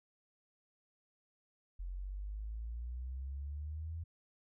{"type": "exponential sweep", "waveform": "sine", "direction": "up", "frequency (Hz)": [43.87, 84], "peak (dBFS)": -39, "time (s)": [1.79, 4.04], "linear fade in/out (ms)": 10, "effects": []}